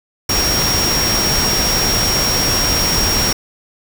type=tone in noise; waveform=sine; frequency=5588 Hz; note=F8; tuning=in tune; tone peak=-16 dBFS; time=0.29-3.33 s; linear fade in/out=5 ms; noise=pink; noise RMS=-18 dBFS; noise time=0.29-3.33 s; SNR=-1 dB; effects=none